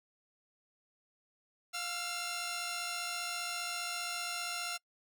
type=tone pair together; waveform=10% pulse; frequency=705 / 1354.9 Hz; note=F5 / E6; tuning=+16 / +47 cents; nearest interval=major seventh; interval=1131 cents; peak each=-32 / -30 dBFS; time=1.73-4.78 s; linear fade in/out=20 ms; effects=noise-tail reverb RT60 0.1 s tail -26 dB re dry

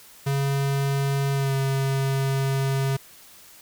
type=tone with pitch glide; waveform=square; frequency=138.59 to 135.66 Hz; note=C#3 to C#3; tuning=0 to -37 cents; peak=-22 dBFS; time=0.26-2.97 s; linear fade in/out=10 ms; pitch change=-37 cents; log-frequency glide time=1.33-1.54 s; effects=white hiss -49 dBFS RMS until 3.61 s

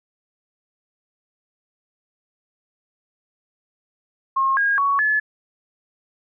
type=tone with pitch steps; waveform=sine; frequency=1075 / 1630 / 1118 / 1719 Hz; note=C6 / G#6 / C#6 / A6; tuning=+47 / -33 / +14 / -41 cents; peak=-16 dBFS; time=4.36-5.2 s; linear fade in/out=10 ms; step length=210 ms; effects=none

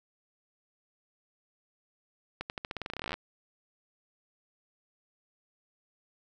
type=accelerating click train; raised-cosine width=0.3 ms; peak=-19 dBFS; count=21; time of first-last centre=2.41-3.14 s; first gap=89 ms; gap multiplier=0.89; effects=none

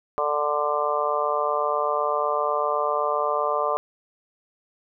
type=harmonic tone; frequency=147.9 Hz; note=D3; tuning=13 cents sharp; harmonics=3 / 4 / 5 / 6 / 7 / 8; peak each=-29 / -26 / -30 / -35 / -27 / -27 dBFS; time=0.18-3.77 s; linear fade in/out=0 ms; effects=none

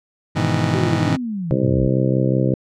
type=chord; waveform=30% pulse; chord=E major seventh; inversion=first; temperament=just; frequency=103.01 / 123.61 / 154.51 / 164.81 Hz; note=G#2 / B2 / D#3 / E3; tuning=-14 / +2 / -12 / 0 cents; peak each=-20 dBFS; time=0.35-1.17 s; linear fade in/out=20 ms
type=linear sweep; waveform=sine; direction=down; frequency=392 to 41.17 Hz; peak=-22 dBFS; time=0.74-1.88 s; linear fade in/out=10 ms
type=harmonic tone; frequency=65.3 Hz; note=C2; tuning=3 cents flat; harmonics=2 / 3 / 4 / 5 / 6 / 7 / 8 / 9; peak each=-18 / -22 / -26 / -23 / -26 / -30 / -24 / -32 dBFS; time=1.51-2.54 s; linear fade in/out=0 ms
effects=low-pass 6000 Hz 12 dB/octave

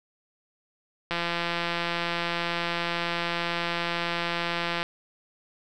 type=click train; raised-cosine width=0.3 ms; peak=-12 dBFS; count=637; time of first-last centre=1.11-4.829 s; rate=171 Hz; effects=none

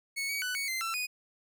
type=tone with pitch steps; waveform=sawtooth; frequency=2209 / 2257 / 1492 / 2228 / 2076 / 1341 / 2480 Hz; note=C#7 / C#7 / F#6 / C#7 / C7 / E6 / D#7; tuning=-7 / +31 / +14 / +8 / -14 / +29 / -6 cents; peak=-28 dBFS; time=0.16-1.07 s; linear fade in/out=20 ms; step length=130 ms; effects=none

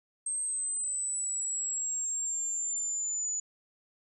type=exponential sweep; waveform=sine; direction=down; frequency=8372 to 6920 Hz; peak=-30 dBFS; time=0.26-3.4 s; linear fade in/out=5 ms; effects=none

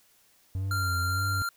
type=tone with vibrato; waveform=triangle; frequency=92.5 Hz; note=F#2; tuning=in tune; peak=-26 dBFS; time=0.55-1.42 s; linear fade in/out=0 ms; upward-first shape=sine; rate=1.7 Hz; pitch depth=87 cents each way
type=tone; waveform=square; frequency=1387 Hz; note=F6; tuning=12 cents flat; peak=-29 dBFS; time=0.71-1.49 s; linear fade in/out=2 ms
effects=white hiss -63 dBFS RMS until 1.56 s

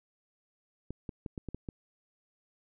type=clicks; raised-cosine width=3 ms; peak=-25 dBFS; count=7; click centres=0.906 / 1.092 / 1.262 / 1.378 / 1.487 / 1.546 / 1.688 s; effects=none

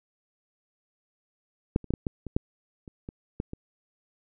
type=clicks; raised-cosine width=3 ms; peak=-8 / -30 / -14 / -14 / -15 / -23 / -10 / -30 / -24 / -16 / -23 dBFS; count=11; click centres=1.761 / 1.843 / 1.906 / 1.938 / 2.068 / 2.267 / 2.365 / 2.878 / 3.089 / 3.401 / 3.534 s; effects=none

